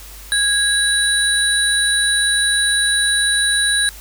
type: tone cluster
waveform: sine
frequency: 1647 / 3926 / 9580 Hz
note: G#6 / B7 / D9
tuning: -15 / -11 / +33 cents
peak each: -18 dBFS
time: 0.32-3.89 s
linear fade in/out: 0 ms
effects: added 50 Hz sine -37 dBFS peak until 4 s + white hiss -39 dBFS RMS until 4 s